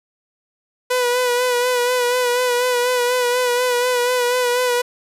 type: tone with vibrato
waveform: sawtooth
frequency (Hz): 493.9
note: B4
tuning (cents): 0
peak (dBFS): -12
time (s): 0.9-4.82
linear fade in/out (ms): 10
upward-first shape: sine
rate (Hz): 4.1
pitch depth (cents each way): 36
effects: resampled to 32000 Hz + 8-bit